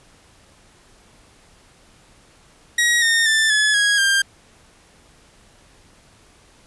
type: tone with pitch steps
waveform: sawtooth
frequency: 1900 / 1834.2 / 1770.7 / 1709.4 / 1650.2 / 1593.1 Hz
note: A#6 / A#6 / A6 / G#6 / G#6 / G6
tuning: +33 / -29 / +10 / +49 / -12 / +28 cents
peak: -11 dBFS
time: 2.78-4.22 s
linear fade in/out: 5 ms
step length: 240 ms
effects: pink hiss -52 dBFS RMS until 6.66 s + resampled to 24000 Hz